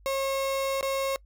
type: tone with dropouts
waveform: 35% pulse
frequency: 542 Hz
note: C#5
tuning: 39 cents flat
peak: -24 dBFS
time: 0.06-1.16 s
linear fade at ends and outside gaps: 0 ms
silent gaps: 0.81-0.828 s
effects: noise-tail reverb RT60 0.1 s tail -24 dB re dry + added 50 Hz sine -52 dBFS peak until 1.25 s